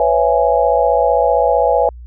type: chord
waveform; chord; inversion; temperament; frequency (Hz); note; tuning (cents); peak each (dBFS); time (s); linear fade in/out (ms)
sine; C# minor seventh; third; just; 498.9 / 554.4 / 665.2 / 831.5; B4 / C#5 / E5 / G#5; +17 / 0 / +16 / +2; -16; 0-1.89; 2
effects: added 60 Hz sine -31 dBFS peak until 2.06 s